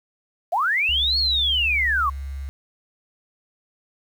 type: linear two-way sweep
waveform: sine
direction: up then down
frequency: 623 to 4401 to 1054 Hz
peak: -18 dBFS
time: 0.52-2.1 s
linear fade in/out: 10 ms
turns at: 1.18 s
type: tone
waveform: sine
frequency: 68.6 Hz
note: C#2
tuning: 17 cents flat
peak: -28 dBFS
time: 0.89-2.49 s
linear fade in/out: 0 ms
effects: 8-bit